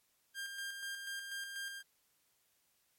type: tone with tremolo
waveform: sawtooth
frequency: 1600 Hz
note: G6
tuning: 35 cents sharp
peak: -36 dBFS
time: 0.34-1.83 s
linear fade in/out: 50 ms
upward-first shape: square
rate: 4.1 Hz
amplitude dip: 40%
effects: white hiss -75 dBFS RMS until 2.98 s + MP3 64 kbps